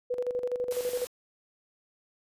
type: tone with tremolo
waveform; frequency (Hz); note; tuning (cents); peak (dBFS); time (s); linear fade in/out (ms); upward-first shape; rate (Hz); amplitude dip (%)
sine; 493.9; B4; 0; -26; 0.1-1.05; 10; square; 12; 65
type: noise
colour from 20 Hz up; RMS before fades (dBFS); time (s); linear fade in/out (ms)
white; -41; 0.71-1.07; 0
effects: resampled to 32000 Hz